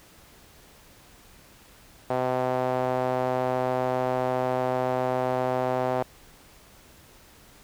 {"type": "tone with band-pass filter", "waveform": "sawtooth", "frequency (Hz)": 127.6, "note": "C3", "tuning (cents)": -43, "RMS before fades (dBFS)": -26, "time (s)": [2.1, 6.03], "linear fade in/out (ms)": 5, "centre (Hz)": 680, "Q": 2.1, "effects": ["pink hiss -53 dBFS RMS until 7.63 s"]}